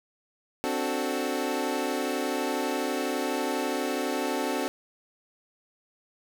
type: chord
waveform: 25% pulse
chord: D dominant seventh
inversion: third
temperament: equal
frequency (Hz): 261.6 / 293.7 / 370 / 440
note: C4 / D4 / F#4 / A4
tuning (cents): 0 / 0 / 0 / 0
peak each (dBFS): -28 / -29 / -29 / -30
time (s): 0.64-4.68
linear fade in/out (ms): 0
effects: none